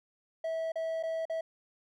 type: tone with dropouts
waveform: triangle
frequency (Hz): 650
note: E5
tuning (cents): -24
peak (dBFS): -29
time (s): 0.44-1.41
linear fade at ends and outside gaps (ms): 5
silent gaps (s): 0.72-0.756 / 1.028-1.034 / 1.254-1.297
effects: none